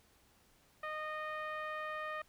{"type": "tone with low-pass filter", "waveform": "10% pulse", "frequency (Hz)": 616, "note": "D#5", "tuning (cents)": -17, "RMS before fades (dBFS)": -41, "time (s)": [0.83, 2.22], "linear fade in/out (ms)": 5, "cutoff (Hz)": 1600, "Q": 1.6, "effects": ["pink hiss -68 dBFS RMS until 2.28 s"]}